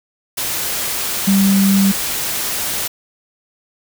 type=tone in noise; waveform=sine; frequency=196 Hz; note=G3; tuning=in tune; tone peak=-10 dBFS; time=1.27-1.92 s; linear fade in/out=10 ms; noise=white; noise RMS=-21 dBFS; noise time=0.37-2.88 s; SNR=+8 dB; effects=none